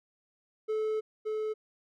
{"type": "tone pair in turn", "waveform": "triangle", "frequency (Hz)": [433.8, 432], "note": ["A4", "A4"], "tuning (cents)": [-25, -32], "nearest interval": "unison", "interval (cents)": 7, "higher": "first", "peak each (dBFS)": [-26, -28], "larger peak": "first", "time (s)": [[0.68, 1.01], [1.25, 1.54]], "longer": "first", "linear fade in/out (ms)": 20, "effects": []}